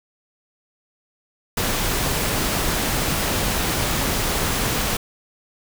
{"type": "noise", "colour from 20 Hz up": "pink", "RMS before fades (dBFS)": -22, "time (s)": [1.57, 4.97], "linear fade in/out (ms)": 5, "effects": []}